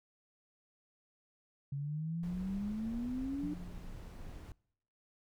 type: exponential sweep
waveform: sine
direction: up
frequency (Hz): 137.6 to 300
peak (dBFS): -35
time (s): 1.72-3.54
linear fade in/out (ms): 5
type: noise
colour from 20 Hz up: brown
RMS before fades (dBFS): -47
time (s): 2.23-4.52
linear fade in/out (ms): 2
type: tone with exponential decay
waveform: sine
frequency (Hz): 177.4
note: F3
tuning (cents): +27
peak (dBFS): -38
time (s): 3.43-4.4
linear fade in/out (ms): 2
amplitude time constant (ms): 210
effects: noise-tail reverb RT60 0.7 s tail -24 dB re dry

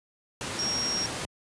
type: tone in noise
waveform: sine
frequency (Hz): 5588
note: F8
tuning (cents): 0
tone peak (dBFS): -27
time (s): 0.59-1.06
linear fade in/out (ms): 0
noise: pink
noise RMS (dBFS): -33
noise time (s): 0.41-1.25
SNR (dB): +3
effects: high-pass 100 Hz 12 dB/octave + resampled to 22050 Hz

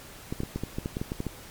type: clicks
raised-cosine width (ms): 3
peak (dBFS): -17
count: 12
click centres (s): 0.325 / 0.404 / 0.434 / 0.56 / 0.636 / 0.785 / 0.859 / 0.969 / 1.015 / 1.119 / 1.204 / 1.267
effects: pink hiss -46 dBFS RMS until 1.5 s + MP3 96 kbps

